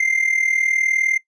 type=tone with amplitude modulation; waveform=triangle; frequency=2093 Hz; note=C7; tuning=in tune; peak=-11 dBFS; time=0-1.18 s; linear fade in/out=5 ms; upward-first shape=sine; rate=39.7 Hz; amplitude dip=80%; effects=noise-tail reverb RT60 0.1 s tail -17 dB re dry + resampled to 22050 Hz